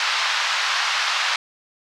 pink band-pass noise, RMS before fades -22 dBFS, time 0-1.36 s, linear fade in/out 2 ms, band 980 to 5200 Hz, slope 24 dB/octave, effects none

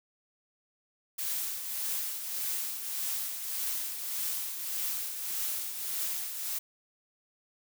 blue noise with tremolo, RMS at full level -32 dBFS, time 1.18-6.59 s, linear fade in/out 10 ms, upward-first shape triangle, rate 1.7 Hz, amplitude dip 55%, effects none

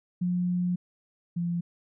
sine tone pair in turn, 178.4 / 172.32 Hz, F3 / F3, +37 / -23 cents, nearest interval minor second, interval 60 cents, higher first, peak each -24 / -26 dBFS, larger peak first, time 0.21-0.76 / 1.36-1.61 s, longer first, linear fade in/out 10 ms, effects none

